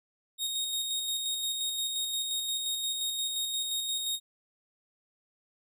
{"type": "tone with tremolo", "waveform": "sawtooth", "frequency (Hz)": 3729, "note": "A#7", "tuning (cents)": 0, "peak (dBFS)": -26, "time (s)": [0.38, 4.2], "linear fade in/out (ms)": 50, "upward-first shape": "square", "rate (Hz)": 5.7, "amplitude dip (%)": 30, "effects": []}